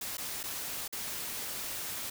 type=noise with dropouts; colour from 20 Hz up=white; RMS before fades=-38 dBFS; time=0.01-2.1 s; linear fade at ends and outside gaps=5 ms; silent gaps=0.171-0.18 / 0.432-0.437 / 0.879-0.925 s; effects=none